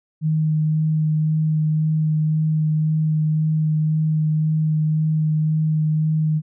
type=tone with vibrato; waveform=sine; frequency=155.56 Hz; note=D#3; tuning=in tune; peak=-16 dBFS; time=0.21-6.42 s; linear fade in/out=50 ms; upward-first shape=sine; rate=1.9 Hz; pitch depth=11 cents each way; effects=none